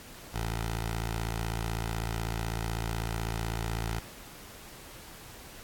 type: tone with notch filter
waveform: 10% pulse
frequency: 56 Hz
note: A1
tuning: 31 cents sharp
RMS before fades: -33 dBFS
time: 0.34-4 s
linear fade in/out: 5 ms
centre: 250 Hz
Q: 0.87
effects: pink hiss -48 dBFS RMS until 5.63 s + AAC 64 kbps